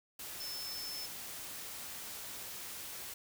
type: tone in noise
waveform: sine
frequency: 5274 Hz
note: E8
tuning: in tune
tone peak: -41 dBFS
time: 0.4-1.06 s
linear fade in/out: 5 ms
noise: white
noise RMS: -45 dBFS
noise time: 0.19-3.14 s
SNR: +1 dB
effects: none